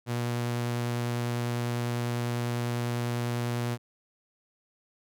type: tone with vibrato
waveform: sawtooth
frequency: 120 Hz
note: B2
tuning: 49 cents flat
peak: -24 dBFS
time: 0.06-3.78 s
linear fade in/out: 50 ms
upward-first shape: triangle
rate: 10 Hz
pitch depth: 10 cents each way
effects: none